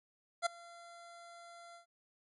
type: tone with ADSR envelope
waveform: 25% pulse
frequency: 686 Hz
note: F5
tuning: 31 cents flat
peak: -24 dBFS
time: 0.42-1.86 s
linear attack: 41 ms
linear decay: 9 ms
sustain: -24 dB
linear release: 110 ms
effects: MP3 48 kbps